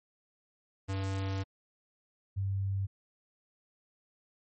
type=tone pair in turn; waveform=square / sine; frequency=96.7 / 97.6 Hz; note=G2 / G2; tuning=-23 / -7 cents; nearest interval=unison; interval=16 cents; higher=second; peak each=-32 / -29 dBFS; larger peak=second; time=0.88-1.44 / 2.36-2.87 s; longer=first; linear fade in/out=20 ms; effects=MP3 32 kbps